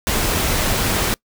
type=noise; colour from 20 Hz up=pink; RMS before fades=-19 dBFS; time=0.07-1.14 s; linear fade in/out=0 ms; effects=noise-tail reverb RT60 0.1 s tail -25 dB re dry